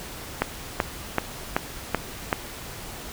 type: click train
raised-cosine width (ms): 0.5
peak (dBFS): -5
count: 6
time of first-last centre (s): 0.42-2.328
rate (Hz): 2.62
effects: pink hiss -38 dBFS RMS until 3.12 s